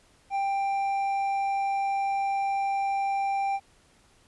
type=tone with hard clipping; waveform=sine; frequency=789 Hz; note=G5; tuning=11 cents sharp; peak=-26 dBFS; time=0.3-3.6 s; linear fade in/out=50 ms; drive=5 dB; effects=pink hiss -61 dBFS RMS until 4.27 s + resampled to 24000 Hz